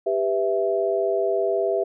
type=chord; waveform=sine; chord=E minor; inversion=first; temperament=just; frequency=395.6 / 494.4 / 659.3 Hz; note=G4 / B4 / E5; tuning=+16 / +2 / 0 cents; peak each=-23 / -27 / -23 dBFS; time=0.06-1.84 s; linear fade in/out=10 ms; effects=none